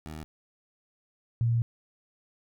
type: tone pair in turn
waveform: 15% pulse / sine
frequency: 77.78 / 116.73 Hz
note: D#2 / A#2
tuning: 0 / +3 cents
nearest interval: perfect fifth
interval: 703 cents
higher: second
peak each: -32 / -22 dBFS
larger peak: second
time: 0.06-0.24 / 1.41-1.62 s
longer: second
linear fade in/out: 0 ms
effects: none